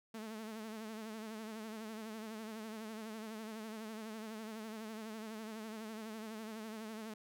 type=tone with vibrato; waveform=sawtooth; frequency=219 Hz; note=A3; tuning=8 cents flat; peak=-40 dBFS; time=0.14-7.14 s; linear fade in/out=5 ms; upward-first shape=sine; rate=12 Hz; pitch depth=58 cents each way; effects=none